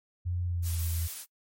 sine tone with pitch glide, 88.5 to 83.05 Hz, F2 to E2, +23 to +13 cents, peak -28 dBFS, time 0.25-1.08 s, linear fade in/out 20 ms, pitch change -110 cents, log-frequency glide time 0.45-0.83 s
blue noise, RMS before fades -38 dBFS, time 0.62-1.26 s, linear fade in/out 50 ms
effects noise-tail reverb RT60 0.1 s tail -24 dB re dry + MP3 64 kbps

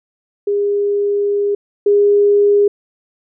sine tone pair in turn, 406.7 / 408.3 Hz, G#4 / G#4, -36 / -29 cents, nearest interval unison, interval 7 cents, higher second, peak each -13 / -8 dBFS, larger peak second, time 0.47-1.55 / 1.86-2.68 s, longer first, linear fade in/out 5 ms, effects none

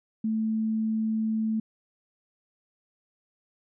sine tone, 220 Hz, A3, in tune, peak -24 dBFS, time 0.24-1.6 s, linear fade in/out 5 ms, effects none

